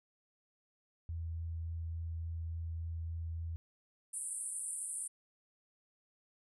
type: tone with vibrato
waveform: sine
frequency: 82.6 Hz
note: E2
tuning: 4 cents sharp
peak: -37 dBFS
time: 1.09-3.56 s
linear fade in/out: 0 ms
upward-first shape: triangle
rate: 3.5 Hz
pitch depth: 10 cents each way
type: band-pass noise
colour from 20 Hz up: white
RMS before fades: -41 dBFS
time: 4.13-5.08 s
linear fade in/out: 10 ms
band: 8500 to 10000 Hz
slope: 96 dB/octave
effects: none